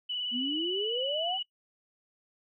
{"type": "tone with vibrato", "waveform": "sine", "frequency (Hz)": 2957, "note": "F#7", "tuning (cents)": -2, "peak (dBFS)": -31, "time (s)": [0.09, 1.43], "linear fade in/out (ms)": 10, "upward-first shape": "triangle", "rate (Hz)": 18, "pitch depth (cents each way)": 31}
{"type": "exponential sweep", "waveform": "sine", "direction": "up", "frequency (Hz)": [232.1, 789], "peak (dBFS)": -31, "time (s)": [0.31, 1.39], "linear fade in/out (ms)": 50}
{"effects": ["noise-tail reverb RT60 0.1 s tail -21 dB re dry"]}